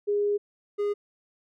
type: tone pair in turn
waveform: sine / triangle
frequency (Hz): 410.6 / 410.6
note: G#4 / G#4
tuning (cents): -20 / -20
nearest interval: unison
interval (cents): 0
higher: neither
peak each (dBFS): -22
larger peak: neither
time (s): 0.07-0.38 / 0.78-0.94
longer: first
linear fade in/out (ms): 20
effects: none